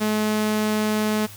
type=tone; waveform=sawtooth; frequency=214 Hz; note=A3; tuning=48 cents flat; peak=-16 dBFS; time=0-1.27 s; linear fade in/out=20 ms; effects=added 104 Hz sine -43 dBFS peak until 1.36 s + white hiss -43 dBFS RMS until 1.36 s